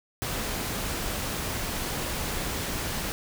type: noise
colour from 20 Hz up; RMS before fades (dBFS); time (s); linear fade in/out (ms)
pink; -31; 0.22-3.12; 0
effects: none